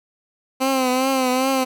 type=tone with vibrato; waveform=15% pulse; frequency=260.2 Hz; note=C4; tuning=9 cents flat; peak=-11 dBFS; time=0.6-1.65 s; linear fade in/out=20 ms; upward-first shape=triangle; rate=2.5 Hz; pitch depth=67 cents each way; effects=none